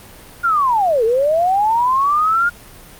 sine linear two-way sweep, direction down then up, 1433 to 432.8 to 1433 Hz, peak -12 dBFS, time 0.43-2.5 s, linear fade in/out 20 ms, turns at 1.04 s, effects pink hiss -40 dBFS RMS until 2.99 s + Opus 32 kbps

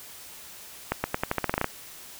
accelerating click train, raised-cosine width 0.5 ms, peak -9 dBFS, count 12, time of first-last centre 0.92-1.644 s, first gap 120 ms, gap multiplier 0.87, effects white hiss -45 dBFS RMS until 2.19 s

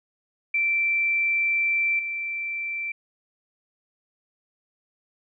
sine tone with level steps, 2342 Hz, D7, 5 cents flat, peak -20 / -27 dBFS, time 0.54-2.92 s, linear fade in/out 5 ms, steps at 1.99 s, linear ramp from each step 2 ms, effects none

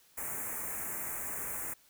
white band-stop noise, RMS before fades -38 dBFS, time 0.17-1.74 s, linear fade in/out 10 ms, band 2300 to 7000 Hz, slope 48 dB/octave, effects white hiss -64 dBFS RMS until 1.89 s

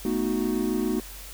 triangle chord, B dominant seventh, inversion third, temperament equal, 220 / 246.9 / 311.1 / 370 Hz, A3 / B3 / D#4 / F#4, 0 / 0 / 0 / 0 cents, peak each -27 dBFS, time 0.05-1 s, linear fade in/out 2 ms, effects added 47 Hz sine -42 dBFS peak until 1.33 s + white hiss -43 dBFS RMS until 1.33 s

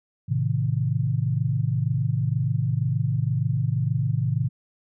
sine chord, A diminished, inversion none, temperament just, 110 / 132 / 158.4 Hz, A2 / C3 / Eb3, 0 / +16 / +31 cents, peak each -25 / -24 / -27 dBFS, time 0.28-4.49 s, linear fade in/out 20 ms, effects none

